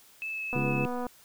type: tone with vibrato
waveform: sine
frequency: 2608 Hz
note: E7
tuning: 19 cents flat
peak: -32 dBFS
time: 0.22-0.85 s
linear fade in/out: 0 ms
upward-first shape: triangle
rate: 3.4 Hz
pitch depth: 13 cents each way
type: click train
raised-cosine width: 1 ms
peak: -22 dBFS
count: 133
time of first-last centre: 0.53-1.067 s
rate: 246 Hz
type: harmonic tone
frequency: 69.3 Hz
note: C#2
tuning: in tune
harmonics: 2 / 3 / 4 / 5 / 6 / 7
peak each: -30 / -34 / -38 / -35 / -42 / -42 dBFS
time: 0.55-0.86 s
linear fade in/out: 5 ms
effects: white hiss -57 dBFS RMS until 1.24 s

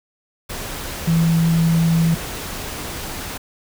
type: tone in noise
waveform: sine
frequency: 165.2 Hz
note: E3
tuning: 4 cents sharp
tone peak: -13 dBFS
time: 1.07-2.15 s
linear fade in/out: 10 ms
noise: pink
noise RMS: -29 dBFS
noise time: 0.49-3.38 s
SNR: +13 dB
effects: none

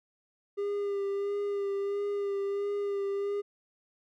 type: tone with vibrato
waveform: triangle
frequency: 402 Hz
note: G4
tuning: 44 cents sharp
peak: -27 dBFS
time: 0.57-3.42 s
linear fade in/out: 20 ms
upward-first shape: sine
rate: 1.5 Hz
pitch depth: 23 cents each way
effects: none

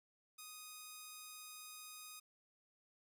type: tone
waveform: 5% pulse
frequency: 1244.5 Hz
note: D#6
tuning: in tune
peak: -39 dBFS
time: 0.38-2.2 s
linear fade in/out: 10 ms
effects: none

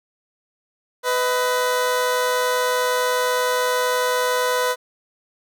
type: tone pair together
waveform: 20% pulse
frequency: 499.2 / 629.9 Hz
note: B4 / D#5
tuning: +19 / +21 cents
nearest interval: major third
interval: 402 cents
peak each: -14 / -22 dBFS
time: 1.03-4.76 s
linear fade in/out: 50 ms
effects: none

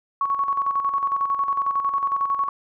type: tone with tremolo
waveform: sine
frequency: 1111 Hz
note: C#6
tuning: 4 cents sharp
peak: -18 dBFS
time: 0.21-2.49 s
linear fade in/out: 2 ms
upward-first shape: square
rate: 11 Hz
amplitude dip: 55%
effects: none

